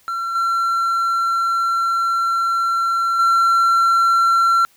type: tone with level steps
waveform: triangle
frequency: 1359 Hz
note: F6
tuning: 48 cents flat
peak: -19 / -14 / -10 dBFS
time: 0.08-4.65 s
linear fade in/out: 0 ms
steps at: 0.35 / 3.19 s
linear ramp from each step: 5 ms
effects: white hiss -55 dBFS RMS until 4.76 s